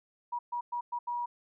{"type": "tone bursts at uneven times", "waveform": "sine", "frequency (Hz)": 961, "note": "B5", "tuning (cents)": -48, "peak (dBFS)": -31, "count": 5, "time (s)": [[0.32, 0.39], [0.52, 0.61], [0.72, 0.81], [0.92, 0.99], [1.07, 1.26]], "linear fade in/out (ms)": 10, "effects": []}